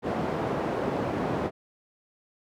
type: band-pass noise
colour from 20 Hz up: white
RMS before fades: -29 dBFS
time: 0.02-1.51 s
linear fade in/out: 50 ms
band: 110 to 620 Hz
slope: 12 dB/octave
effects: none